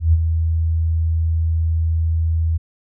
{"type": "tone with ADSR envelope", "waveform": "sine", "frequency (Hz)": 81.4, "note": "E2", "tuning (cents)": -21, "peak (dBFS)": -8, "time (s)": [0, 2.58], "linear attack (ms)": 130, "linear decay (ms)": 37, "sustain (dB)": -7, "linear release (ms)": 16, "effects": []}